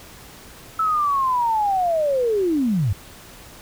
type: linear sweep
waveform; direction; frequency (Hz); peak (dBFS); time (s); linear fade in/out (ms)
sine; down; 1318.5 to 86.3; -17; 0.79-2.93; 5
effects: pink hiss -43 dBFS RMS until 3.61 s